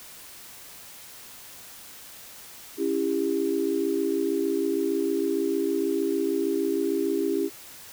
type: chord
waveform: sine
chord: C# diminished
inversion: none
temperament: just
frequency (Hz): 277.2 / 332.6 / 399.1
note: C#4 / E4 / G4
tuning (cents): 0 / +16 / +31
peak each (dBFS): -29 / -27 / -26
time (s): 2.77-7.5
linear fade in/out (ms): 50
effects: white hiss -45 dBFS RMS until 7.92 s